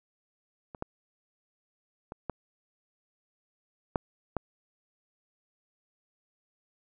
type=clicks; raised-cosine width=1 ms; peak=-28 / -19 / -25 / -18 / -12 / -15 dBFS; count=6; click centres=0.748 / 0.824 / 2.121 / 2.297 / 3.958 / 4.367 s; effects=none